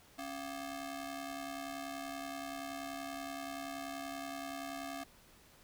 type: ring-modulated tone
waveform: sawtooth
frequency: 480.5 Hz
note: B4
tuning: 48 cents flat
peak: -34 dBFS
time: 0.18-5.04 s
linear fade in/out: 10 ms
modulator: 205 Hz
effects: pink hiss -62 dBFS RMS until 5.63 s